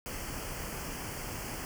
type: band-stop noise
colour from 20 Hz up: pink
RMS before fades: -39 dBFS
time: 0.06-1.65 s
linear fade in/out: 0 ms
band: 3200 to 4500 Hz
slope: 96 dB/octave
effects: none